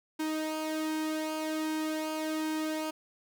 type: tone with flanger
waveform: sawtooth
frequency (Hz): 312.4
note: D#4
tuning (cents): +7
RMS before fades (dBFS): -33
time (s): 0.19-2.91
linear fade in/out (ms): 10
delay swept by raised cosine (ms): 1.7 to 2.68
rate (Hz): 1.3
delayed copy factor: -0.6
effects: none